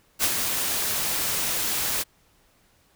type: noise with ADSR envelope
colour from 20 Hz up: white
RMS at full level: -20 dBFS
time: 0.19-2.04 s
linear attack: 49 ms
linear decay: 49 ms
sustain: -6 dB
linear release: 27 ms
effects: pink hiss -62 dBFS RMS until 2.95 s